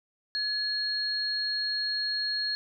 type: tone pair together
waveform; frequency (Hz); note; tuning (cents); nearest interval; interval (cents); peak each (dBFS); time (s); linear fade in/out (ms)
sine; 1700 / 4284; G#6 / C8; +40 / +40; octave + major third; 1600; -34 / -28; 0.35-2.55; 0
effects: none